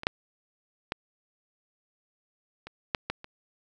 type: clicks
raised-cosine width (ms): 0.3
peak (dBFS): -21 / -6 / -13 / -25 / -9 / -13 / -26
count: 7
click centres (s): 0.034 / 0.069 / 0.921 / 2.67 / 2.948 / 3.1 / 3.244
effects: none